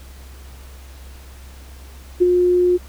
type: tone with ADSR envelope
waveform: sine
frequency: 357.6 Hz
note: F4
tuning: 41 cents sharp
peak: -8 dBFS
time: 2.2-2.78 s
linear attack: 21 ms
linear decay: 23 ms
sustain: -4 dB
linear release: 24 ms
effects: added 66 Hz sine -37 dBFS peak until 2.88 s + pink hiss -46 dBFS RMS until 2.88 s